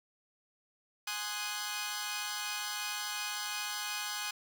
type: chord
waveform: 10% pulse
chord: Ab dominant seventh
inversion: none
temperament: equal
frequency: 830.6 / 1046.5 / 1244.5 / 1480 Hz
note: Ab5 / C6 / Eb6 / Gb6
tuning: 0 / 0 / 0 / 0 cents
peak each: -32 / -34 / -34 / -32 dBFS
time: 1.07-4.31 s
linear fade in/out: 5 ms
effects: none